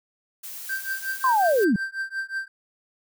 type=noise; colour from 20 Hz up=blue; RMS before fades=-37 dBFS; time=0.43-1.65 s; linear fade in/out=10 ms
type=tone with tremolo; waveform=triangle; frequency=1568 Hz; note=G6; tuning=in tune; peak=-22 dBFS; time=0.69-2.48 s; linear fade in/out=5 ms; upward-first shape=triangle; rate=5.5 Hz; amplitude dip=100%
type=linear sweep; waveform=sine; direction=down; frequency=1073 to 174.5 Hz; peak=-17 dBFS; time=1.24-1.76 s; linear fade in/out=2 ms
effects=none